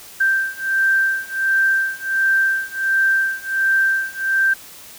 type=beating tone pair; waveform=sine; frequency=1568 / 1569.4 Hz; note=G6 / G6; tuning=0 / +2 cents; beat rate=1.4 Hz; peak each=-19 / -18 dBFS; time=0.2-4.54 s; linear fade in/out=10 ms; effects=white hiss -40 dBFS RMS until 4.98 s